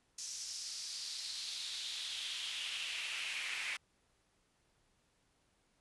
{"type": "noise with high-pass filter sweep", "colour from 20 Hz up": "brown", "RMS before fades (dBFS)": -42, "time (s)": [0.18, 3.77], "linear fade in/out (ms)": 5, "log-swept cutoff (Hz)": [5900, 2200], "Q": 3.3, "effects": ["pink hiss -75 dBFS RMS until 5.8 s", "resampled to 24000 Hz"]}